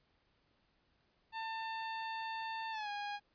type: tone with pitch glide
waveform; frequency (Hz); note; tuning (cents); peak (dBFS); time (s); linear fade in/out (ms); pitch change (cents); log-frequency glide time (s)
sawtooth; 895 to 820.7; A5 to G#5; +29 to -21; -35; 1.32-3.2; 50; -150; 2.71-2.89
effects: pink hiss -75 dBFS RMS until 3.34 s + resampled to 11025 Hz